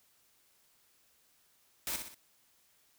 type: noise with echo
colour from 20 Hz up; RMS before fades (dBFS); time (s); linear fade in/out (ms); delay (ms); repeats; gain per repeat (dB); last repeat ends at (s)
white; -36; 1.87-1.96; 0; 61; 3; -6; 2.143
effects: white hiss -69 dBFS RMS until 2.98 s